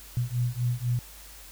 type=beating tone pair; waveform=sine; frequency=120 / 124 Hz; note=B2 / B2; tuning=-49 / +7 cents; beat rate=4 Hz; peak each=-28 dBFS; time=0.17-0.99 s; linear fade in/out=0 ms; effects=added 50 Hz sine -49 dBFS peak until 1.51 s + white hiss -48 dBFS RMS until 1.51 s

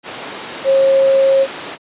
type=tone in noise; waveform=sine; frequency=540 Hz; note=C#5; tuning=45 cents flat; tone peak=-8 dBFS; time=0.64-1.47 s; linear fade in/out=50 ms; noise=pink; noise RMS=-26 dBFS; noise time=0.03-1.78 s; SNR=+15 dB; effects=high-pass 300 Hz 12 dB/octave + resampled to 8000 Hz

